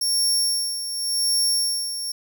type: tone with tremolo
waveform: 25% pulse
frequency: 5500 Hz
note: F8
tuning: 27 cents flat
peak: -13 dBFS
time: 0.01-2.12 s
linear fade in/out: 5 ms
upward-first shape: sine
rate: 0.89 Hz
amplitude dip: 65%
effects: none